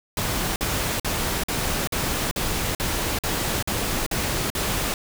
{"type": "noise bursts", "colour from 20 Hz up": "pink", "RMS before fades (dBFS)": -25, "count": 11, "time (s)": [0.17, 4.94], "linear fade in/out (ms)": 2, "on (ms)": 390, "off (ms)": 48, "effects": []}